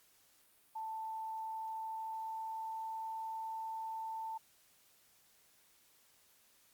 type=tone with pitch glide; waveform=sine; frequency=884 to 890.1 Hz; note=A5 to A5; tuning=+8 to +20 cents; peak=-39 dBFS; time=0.75-4.38 s; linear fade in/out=10 ms; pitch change=+12 cents; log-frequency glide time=0.87-3.08 s; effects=white hiss -68 dBFS RMS until 6.73 s + Opus 48 kbps